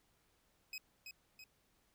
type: tone with echo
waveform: 25% pulse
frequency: 2533 Hz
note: D#7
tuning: 30 cents sharp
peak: -39 dBFS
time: 0.73-0.78 s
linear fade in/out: 2 ms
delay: 330 ms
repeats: 2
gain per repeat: -5 dB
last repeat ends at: 1.44 s
effects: pink hiss -75 dBFS RMS until 1.94 s